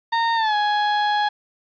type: tone with pitch glide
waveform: 35% pulse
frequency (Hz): 920 to 834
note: A#5 to G#5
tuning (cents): -23 to +7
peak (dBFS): -16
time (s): 0.12-1.29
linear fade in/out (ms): 10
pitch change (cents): -170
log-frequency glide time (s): 0.35-0.55
effects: resampled to 11025 Hz + 8-bit